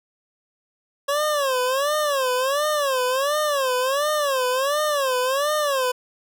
25% pulse tone with vibrato, 552 Hz, C#5, 7 cents flat, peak -16 dBFS, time 1.08-5.92 s, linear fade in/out 10 ms, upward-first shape sine, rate 1.4 Hz, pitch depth 170 cents each way, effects none

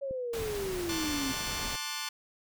sine exponential sweep, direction down, 561 to 261.6 Hz, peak -32 dBFS, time 0.01-1.33 s, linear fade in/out 20 ms
click train, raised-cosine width 3 ms, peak -30 dBFS, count 4, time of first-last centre 0.11-1.042 s, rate 3.22 Hz
pink noise, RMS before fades -39 dBFS, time 0.33-1.76 s, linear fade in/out 5 ms
10% pulse chord, D dominant seventh, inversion second, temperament just, 881 / 1057.2 / 1174.7 / 1468.3 Hz, A5 / C6 / D6 / F#6, +2 / +18 / 0 / -14 cents, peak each -32 dBFS, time 0.89-2.09 s, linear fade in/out 5 ms
effects none

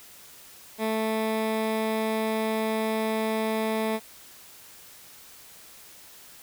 15% pulse tone with notch filter, 220 Hz, A3, in tune, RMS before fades -27 dBFS, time 0.78-4 s, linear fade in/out 50 ms, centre 6400 Hz, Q 0.91, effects white hiss -49 dBFS RMS until 6.42 s

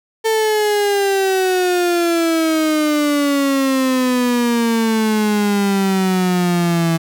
35% pulse exponential sweep, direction down, 447.1 to 163.9 Hz, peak -12 dBFS, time 0.24-6.98 s, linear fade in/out 20 ms, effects none

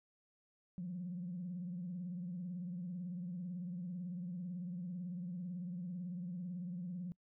sine tone with vibrato, 177.8 Hz, F3, 31 cents sharp, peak -39 dBFS, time 0.78-7.12 s, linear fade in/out 0 ms, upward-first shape triangle, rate 18 Hz, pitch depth 110 cents each way, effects noise-tail reverb RT60 0.1 s tail -26 dB re dry + tanh soft clip ceiling -35 dBFS

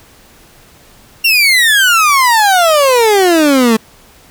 30% pulse exponential sweep, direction down, 2794 to 216.4 Hz, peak -4 dBFS, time 1.24-3.77 s, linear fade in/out 10 ms, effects pink hiss -43 dBFS RMS until 4.3 s

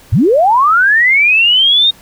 sine linear sweep, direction up, 73.42 to 3731 Hz, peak -6 dBFS, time 0.12-1.91 s, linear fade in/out 10 ms, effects pink hiss -42 dBFS RMS until 2.01 s

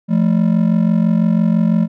triangle ring-modulated tone, 196 Hz, G3, in tune, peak -6 dBFS, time 0.08-1.88 s, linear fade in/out 50 ms, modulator 23 Hz, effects none

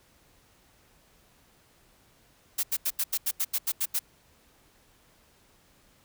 blue noise bursts, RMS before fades -27 dBFS, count 11, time 2.58-3.993 s, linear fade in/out 10 ms, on 53 ms, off 83 ms, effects pink hiss -62 dBFS RMS until 6.04 s

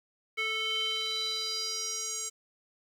square tone with band-pass filter sweep, 440 Hz, A4, in tune, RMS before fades -33 dBFS, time 0.37-2.3 s, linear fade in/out 20 ms, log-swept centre 2400 to 7300 Hz, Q 4.8, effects 10-bit

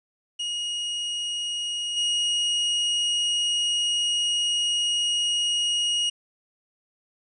40% pulse tone with level steps, 2881 Hz, F#7, 47 cents flat, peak -26 / -21 dBFS, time 0.39-6.1 s, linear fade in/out 10 ms, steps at 1.96 s, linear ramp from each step 20 ms, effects resampled to 22050 Hz + 10-bit

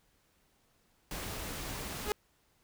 pink noise, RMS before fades -40 dBFS, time 1.11-2.11 s, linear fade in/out 2 ms
sawtooth tone with exponential growth, 418.1 Hz, G#4, 12 cents sharp, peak -22 dBFS, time 1.99-2.12 s, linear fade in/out 0 ms, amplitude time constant 27 ms
effects pink hiss -71 dBFS RMS until 2.63 s

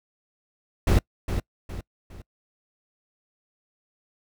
brown noise with echo, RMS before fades -18 dBFS, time 0.87-0.99 s, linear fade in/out 5 ms, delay 410 ms, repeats 3, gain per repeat -8 dB, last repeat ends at 2.22 s, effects noise-tail reverb RT60 0.1 s tail -25 dB re dry

